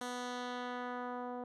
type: tone with low-pass filter sweep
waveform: 10% pulse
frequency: 246.9 Hz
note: B3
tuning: in tune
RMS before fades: -41 dBFS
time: 0.01-1.44 s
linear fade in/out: 2 ms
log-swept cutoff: 9800 to 680 Hz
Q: 1
effects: none